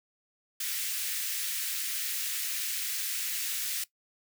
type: high-pass noise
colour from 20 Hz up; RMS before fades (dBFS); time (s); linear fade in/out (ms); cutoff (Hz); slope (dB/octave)
white; -33; 0.6-3.84; 5; 1700; 24
effects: noise-tail reverb RT60 0.1 s tail -18 dB re dry